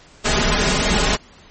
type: noise with comb filter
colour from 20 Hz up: pink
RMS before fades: -17 dBFS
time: 0.24-1.17 s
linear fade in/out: 20 ms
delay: 4.8 ms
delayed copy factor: +0.65
effects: pink hiss -47 dBFS RMS until 1.5 s + MP3 32 kbps